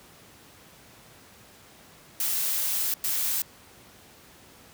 blue noise bursts at uneven times, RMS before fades -27 dBFS, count 2, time 2.2-2.94 / 3.04-3.42 s, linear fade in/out 2 ms, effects pink hiss -52 dBFS RMS until 4.73 s + high-pass 80 Hz 12 dB/octave

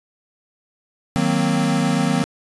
square chord, C half-diminished seventh, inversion first, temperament equal, 155.56 / 185 / 233.1 / 261.6 Hz, Eb3 / Gb3 / Bb3 / C4, 0 / 0 / 0 / 0 cents, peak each -23 dBFS, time 1.16-2.24 s, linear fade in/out 0 ms, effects resampled to 24000 Hz

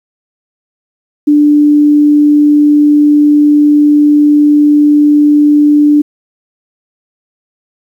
sine tone, 295.1 Hz, D4, 8 cents sharp, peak -3 dBFS, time 1.27-6.02 s, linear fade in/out 10 ms, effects 7-bit

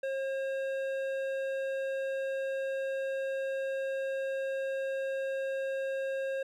sine tone with hard clipping, 538 Hz, C5, 48 cents sharp, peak -33 dBFS, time 0.03-6.43 s, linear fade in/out 5 ms, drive 10 dB, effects none

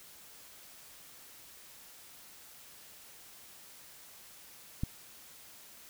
click, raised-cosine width 5 ms, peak -19 dBFS, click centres 4.835 s, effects white hiss -54 dBFS RMS until 5.89 s

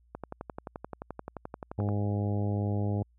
click train, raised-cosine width 1 ms, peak -23 dBFS, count 21, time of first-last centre 0.15-1.889 s, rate 11.5 Hz
harmonic tone, 102.4 Hz, G#2, 24 cents flat, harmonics 1 / 2 / 3 / 4 / 5 / 6 / 7 / 8, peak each -28 / -34 / -38 / -40 / -42 / -44 / -45 / -46 dBFS, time 1.78-3.03 s, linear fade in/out 5 ms
effects added 59 Hz sine -61 dBFS peak until 3.18 s

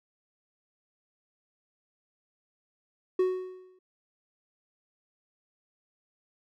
triangle tone with exponential decay, 370 Hz, F#4, in tune, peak -18 dBFS, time 3.19-3.79 s, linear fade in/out 5 ms, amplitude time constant 130 ms, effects none

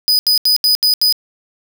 45% pulse tone bursts, 4978 Hz, D#8, in tune, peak -9 dBFS, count 6, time 0.08-1.125 s, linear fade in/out 0 ms, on 110 ms, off 77 ms, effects none

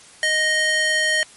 square tone with high-pass filter, 622.3 Hz, D#5, in tune, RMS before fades -19 dBFS, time 0.23-1.23 s, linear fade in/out 0 ms, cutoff 1500 Hz, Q 1.7, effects white hiss -46 dBFS RMS until 1.36 s + MP3 48 kbps

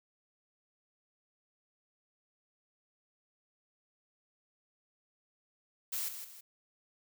blue noise with echo, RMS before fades -36 dBFS, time 5.92-6.09 s, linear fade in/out 10 ms, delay 160 ms, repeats 2, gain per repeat -8 dB, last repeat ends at 6.41 s, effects none

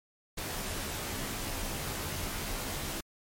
pink noise with comb filter, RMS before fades -36 dBFS, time 0.37-3.01 s, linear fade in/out 10 ms, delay 17 ms, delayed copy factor -0.9, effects MP3 64 kbps

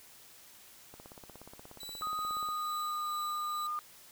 click train, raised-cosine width 1 ms, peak -35 dBFS, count 27, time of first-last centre 0.94-2.488 s, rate 16.8 Hz
sawtooth tone with tremolo, 3950 Hz, B7, in tune, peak -39 dBFS, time 1.8-3.67 s, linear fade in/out 5 ms, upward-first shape sine, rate 2.3 Hz, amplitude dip 35%
sine tone with pitch glide, 1248 to 1213.9 Hz, D#6 to D#6, +5 to -43 cents, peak -33 dBFS, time 2.02-3.79 s, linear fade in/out 0 ms, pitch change -48 cents, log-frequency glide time 2.15-3.17 s
effects white hiss -56 dBFS RMS until 4.11 s

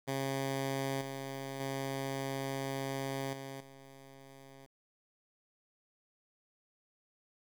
10% pulse tone with level steps, 135.7 Hz, C#3, 36 cents flat, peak -25 / -31 / -27 / -34 / -44 dBFS, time 0.07-4.67 s, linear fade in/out 20 ms, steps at 1.01 / 1.6 / 3.33 / 3.6 s, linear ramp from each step 5 ms, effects 10-bit

